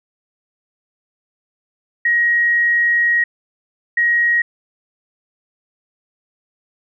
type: tone bursts at uneven times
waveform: sine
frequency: 1890 Hz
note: A#6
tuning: 23 cents sharp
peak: -12 dBFS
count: 2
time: 2.05-3.24 / 3.97-4.42 s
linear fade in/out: 5 ms
effects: none